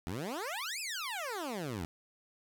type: exponential two-way sweep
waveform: 15% pulse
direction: up then down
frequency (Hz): 77 to 2669 to 77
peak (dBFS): -30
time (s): 0.07-1.85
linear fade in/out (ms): 0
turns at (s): 0.8
effects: none